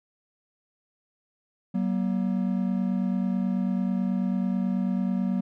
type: tone pair together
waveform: triangle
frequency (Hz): 189.22 / 238.4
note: F#3 / A#3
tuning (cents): +39 / +39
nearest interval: major third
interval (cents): 400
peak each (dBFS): -23 / -26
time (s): 1.74-5.41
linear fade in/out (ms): 10
effects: none